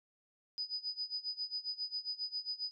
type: tone with tremolo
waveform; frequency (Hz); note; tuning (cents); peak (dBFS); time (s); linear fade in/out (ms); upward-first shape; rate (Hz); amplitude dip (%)
sine; 4978; D#8; 0; -34; 0.58-2.71; 0; sine; 7.4; 90
effects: none